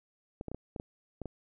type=clicks; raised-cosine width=2 ms; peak=-25 dBFS; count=8; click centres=0.411 / 0.483 / 0.516 / 0.546 / 0.762 / 0.799 / 1.217 / 1.257 s; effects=none